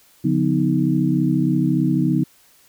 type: tone cluster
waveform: sine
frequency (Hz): 144 / 178.7 / 250.4 / 313.8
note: D3 / F3 / B3 / D#4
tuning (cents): -34 / +40 / +24 / +15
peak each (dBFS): -21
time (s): 0.24-2.24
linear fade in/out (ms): 10
effects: white hiss -54 dBFS RMS until 2.68 s